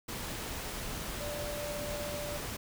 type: tone in noise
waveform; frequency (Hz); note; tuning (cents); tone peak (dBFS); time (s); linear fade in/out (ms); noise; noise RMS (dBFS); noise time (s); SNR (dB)
sine; 587.3; D5; 0; -38; 1.2-2.38; 10; pink; -39; 0.08-2.57; -2
effects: none